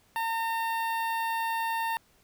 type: tone with notch filter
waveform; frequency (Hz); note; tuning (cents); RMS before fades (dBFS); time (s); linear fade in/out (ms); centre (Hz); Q
sawtooth; 910; A#5; -42; -30; 0.16-1.97; 0; 6500; 0.52
effects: pink hiss -64 dBFS RMS until 2.23 s